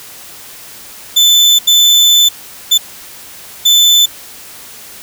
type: tone bursts at uneven times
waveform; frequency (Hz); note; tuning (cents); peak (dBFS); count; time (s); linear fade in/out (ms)
35% pulse; 3517; A7; -1; -3; 4; 1.16-1.59 / 1.67-2.29 / 2.71-2.78 / 3.65-4.06; 10
effects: white hiss -33 dBFS RMS until 5.02 s